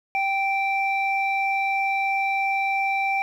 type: tone pair together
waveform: sine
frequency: 783 / 2346 Hz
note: G5 / D7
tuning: -2 / -2 cents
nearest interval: octave + perfect fifth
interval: 1900 cents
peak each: -22 / -23 dBFS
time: 0.15-3.22 s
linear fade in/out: 0 ms
effects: tanh soft clip ceiling -15 dBFS + 9-bit